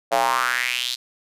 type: tone with high-pass filter sweep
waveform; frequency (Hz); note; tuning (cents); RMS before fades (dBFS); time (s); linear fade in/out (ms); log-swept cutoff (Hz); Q
square; 61.9; B1; +5; -22; 0.11-0.96; 20; 630 to 4200; 4.2
effects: resampled to 32000 Hz